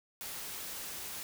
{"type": "noise", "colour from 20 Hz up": "white", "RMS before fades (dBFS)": -42, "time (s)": [0.21, 1.23], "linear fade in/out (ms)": 0, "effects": []}